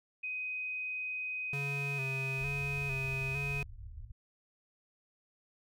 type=tone; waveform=sine; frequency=2509 Hz; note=D#7; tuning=14 cents sharp; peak=-35 dBFS; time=0.23-3.63 s; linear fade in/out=10 ms
type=tone with vibrato; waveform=square; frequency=137.5 Hz; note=C#3; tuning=14 cents flat; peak=-37 dBFS; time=1.53-3.63 s; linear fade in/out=2 ms; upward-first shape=square; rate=1.1 Hz; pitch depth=43 cents each way
type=low-pass noise; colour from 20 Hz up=pink; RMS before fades=-46 dBFS; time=2.38-4.12 s; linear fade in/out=10 ms; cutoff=110 Hz; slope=96 dB/octave
effects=none